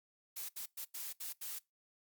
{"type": "noise bursts at uneven times", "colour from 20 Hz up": "blue", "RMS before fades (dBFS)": -43, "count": 6, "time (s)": [[0.36, 0.49], [0.56, 0.66], [0.77, 0.85], [0.94, 1.13], [1.2, 1.33], [1.41, 1.59]], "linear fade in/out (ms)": 10, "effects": ["noise-tail reverb RT60 0.2 s tail -22 dB re dry", "Opus 48 kbps"]}